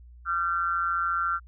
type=tone with amplitude modulation; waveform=sine; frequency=1370 Hz; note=F6; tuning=34 cents flat; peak=-20 dBFS; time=0.25-1.4 s; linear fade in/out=50 ms; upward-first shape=sine; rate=174 Hz; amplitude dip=85%; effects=added 60 Hz sine -46 dBFS peak until 1.47 s